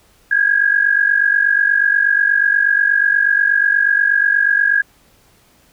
sine tone pair together, 1615.7 / 1664 Hz, G#6 / G#6, -48 / +3 cents, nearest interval minor second, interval 51 cents, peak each -14 dBFS, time 0.31-4.82 s, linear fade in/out 5 ms, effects pink hiss -53 dBFS RMS until 5.72 s

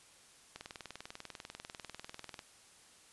click train, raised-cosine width 0.2 ms, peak -27 dBFS, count 38, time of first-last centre 0.56-2.392 s, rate 20.2 Hz, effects white hiss -61 dBFS RMS until 3.12 s + resampled to 24000 Hz

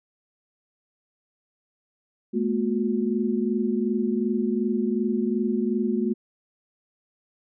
sine tone cluster, 213.9 / 236.6 / 362.3 Hz, A3 / A#3 / F#4, -49 / +26 / -36 cents, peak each -25 / -26 / -27 dBFS, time 2.33-6.14 s, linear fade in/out 20 ms, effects none

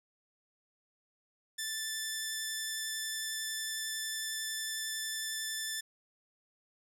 10% pulse tone with vibrato, 1760 Hz, A6, in tune, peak -26 dBFS, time 1.58-5.81 s, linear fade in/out 10 ms, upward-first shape triangle, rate 11 Hz, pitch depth 9 cents each way, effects none

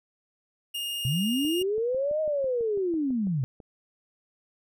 45% pulse tone, 2838 Hz, F7, 27 cents sharp, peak -30 dBFS, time 0.74-1.63 s, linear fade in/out 10 ms
sine linear two-way sweep, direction up then down, 120 to 632 to 120 Hz, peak -24 dBFS, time 1.05-3.44 s, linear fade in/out 0 ms, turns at 2.21 s
click train, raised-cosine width 2 ms, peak -32 dBFS, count 14, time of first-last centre 1.45-3.602 s, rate 6.04 Hz
effects none

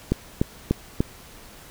click train, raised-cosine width 3 ms, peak -6 dBFS, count 4, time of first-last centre 0.12-1.005 s, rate 3.39 Hz, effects pink hiss -46 dBFS RMS until 1.7 s

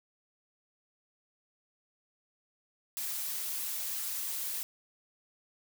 blue noise with flanger, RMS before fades -36 dBFS, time 2.97-4.63 s, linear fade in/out 0 ms, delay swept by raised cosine 1.3 to 5.5 ms, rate 3.1 Hz, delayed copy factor -0.6, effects none

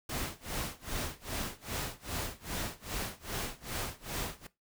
pink noise with tremolo, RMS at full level -35 dBFS, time 0.09-4.47 s, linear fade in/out 5 ms, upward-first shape sine, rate 2.5 Hz, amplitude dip 95%, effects noise-tail reverb RT60 0.2 s tail -18 dB re dry

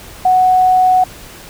sine tone, 740 Hz, F#5, in tune, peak -7 dBFS, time 0.25-1.04 s, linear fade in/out 5 ms, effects pink hiss -35 dBFS RMS until 1.49 s

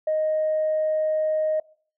sine tone, 622.3 Hz, D#5, in tune, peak -19 dBFS, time 0.07-1.6 s, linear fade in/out 5 ms, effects noise-tail reverb RT60 0.5 s tail -24 dB re dry + tanh soft clip ceiling -16 dBFS

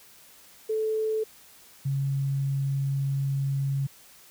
sine tone pair in turn, 436.8 / 137.58 Hz, A4 / C#3, -13 / -13 cents, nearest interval octave + minor sixth, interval 2000 cents, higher first, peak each -24 dBFS, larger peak neither, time 0.69-1.24 / 1.85-3.87 s, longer second, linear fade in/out 10 ms, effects white hiss -53 dBFS RMS until 4.3 s

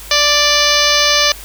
harmonic tone with a mistuned harmonic, 587.3 Hz, D5, in tune, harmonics 1 / 2 / 3 / 4 / 5 / 6 / 7 / 8 / 9 / 10, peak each -19 / -19 / -19 / -19 / -19 / -19 / -19 / -19 / -19 / -19 dBFS, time 0.11-1.32 s, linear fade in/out 2 ms, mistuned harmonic 10, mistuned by +59 cents, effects added 50 Hz sine -34 dBFS peak until 1.44 s + white hiss -34 dBFS RMS until 1.44 s

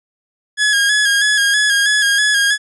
sawtooth tone with vibrato, 1661.2 Hz, G#6, in tune, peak -8 dBFS, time 0.57-2.58 s, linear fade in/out 50 ms, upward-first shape square, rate 3.1 Hz, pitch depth 36 cents each way, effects resampled to 24000 Hz

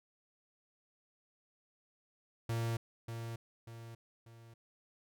45% pulse tone with echo, 115.3 Hz, A#2, 19 cents flat, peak -33 dBFS, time 2.49-2.77 s, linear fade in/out 5 ms, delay 590 ms, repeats 3, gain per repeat -7 dB, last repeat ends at 4.54 s, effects none

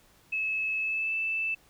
sine tone with pitch glide, 2594 to 2641 Hz, E7 to E7, -28 to +3 cents, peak -27 dBFS, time 0.32-1.55 s, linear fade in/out 10 ms, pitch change +31 cents, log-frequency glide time 0.79-1.15 s, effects pink hiss -61 dBFS RMS until 1.69 s

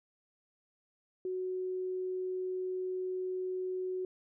sine tone, 370 Hz, F#4, in tune, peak -33 dBFS, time 1.25-4.05 s, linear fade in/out 2 ms, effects none

